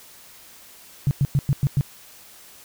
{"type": "tone bursts", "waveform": "sine", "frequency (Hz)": 139.1, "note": "C#3", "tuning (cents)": 6, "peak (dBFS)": -15, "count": 6, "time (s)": [1.07, 1.81], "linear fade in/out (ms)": 0, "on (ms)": 40, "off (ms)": 100, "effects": ["white hiss -47 dBFS RMS until 2.64 s"]}